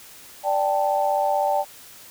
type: chord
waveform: sine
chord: D suspended fourth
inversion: none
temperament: equal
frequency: 587.3 / 784 / 880 Hz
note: D5 / G5 / A5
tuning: 0 / 0 / 0 cents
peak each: -23 / -22 / -25 dBFS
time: 0.43-1.65 s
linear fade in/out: 50 ms
effects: white hiss -45 dBFS RMS until 2.1 s